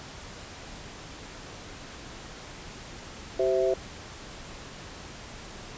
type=chord; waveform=sine; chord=C major; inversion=second; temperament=equal with one note detuned; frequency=381.9 / 523.3 / 659.3 Hz; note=G4 / C5 / E5; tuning=-45 / 0 / 0 cents; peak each=-25 / -27 / -27 dBFS; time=3.39-3.74 s; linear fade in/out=5 ms; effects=pink hiss -43 dBFS RMS until 5.77 s + resampled to 16000 Hz